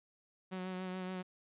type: tone with vibrato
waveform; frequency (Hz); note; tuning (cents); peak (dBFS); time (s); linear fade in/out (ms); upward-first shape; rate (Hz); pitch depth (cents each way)
sawtooth; 185; F#3; 0; -35; 0.51-1.23; 20; sine; 7; 22
effects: resampled to 8000 Hz